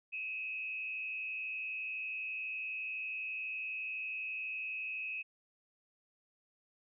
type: tone with frequency modulation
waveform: sine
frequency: 2561 Hz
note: D#7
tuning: 49 cents sharp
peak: -37 dBFS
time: 0.12-5.23 s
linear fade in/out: 20 ms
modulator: 112 Hz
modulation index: 0.67
effects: none